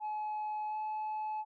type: tone with pitch glide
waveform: sine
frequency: 851 to 859.4 Hz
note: G#5 to A5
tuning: +42 to -41 cents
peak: -32 dBFS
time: 0-1.45 s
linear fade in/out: 50 ms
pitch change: +17 cents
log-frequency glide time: 0.68-0.76 s
effects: tanh soft clip ceiling -33 dBFS